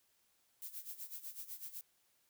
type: noise with tremolo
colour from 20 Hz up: violet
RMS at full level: -45 dBFS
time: 0.62-1.81 s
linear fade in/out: 0 ms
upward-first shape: sine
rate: 8 Hz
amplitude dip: 80%
effects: white hiss -75 dBFS RMS until 2.29 s